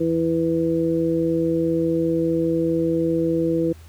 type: harmonic tone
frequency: 164.81 Hz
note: E3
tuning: in tune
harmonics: 1 / 2 / 3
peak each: -26 / -20 / -23 dBFS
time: 0-3.73 s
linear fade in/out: 10 ms
effects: added 82 Hz sine -41 dBFS peak until 3.88 s + pink hiss -52 dBFS RMS until 3.88 s